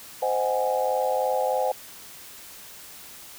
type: chord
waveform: sine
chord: Ab dominant seventh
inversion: first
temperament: just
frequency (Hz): 519.1 / 623 / 747.5 / 830.6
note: C5 / Eb5 / Gb5 / Ab5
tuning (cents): -14 / +2 / +17 / 0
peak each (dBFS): -25 / -29 / -28 / -28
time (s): 0.22-1.72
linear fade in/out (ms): 5
effects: white hiss -44 dBFS RMS until 3.38 s